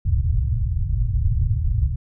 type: low-pass noise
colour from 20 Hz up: white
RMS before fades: -20 dBFS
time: 0.05-1.96 s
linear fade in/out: 5 ms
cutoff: 120 Hz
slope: 48 dB/octave
effects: none